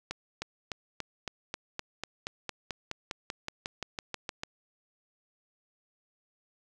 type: accelerating click train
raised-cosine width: 0.2 ms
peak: -17 dBFS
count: 21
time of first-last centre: 0.11-4.434 s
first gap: 310 ms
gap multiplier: 0.96
effects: none